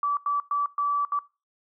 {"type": "tone bursts at uneven times", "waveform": "sine", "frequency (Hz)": 1154, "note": "D6", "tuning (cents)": -31, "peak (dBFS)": -22, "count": 5, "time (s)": [[0.03, 0.17], [0.26, 0.4], [0.51, 0.66], [0.78, 1.05], [1.12, 1.19]], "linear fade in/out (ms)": 2, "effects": ["noise-tail reverb RT60 0.3 s tail -21 dB re dry"]}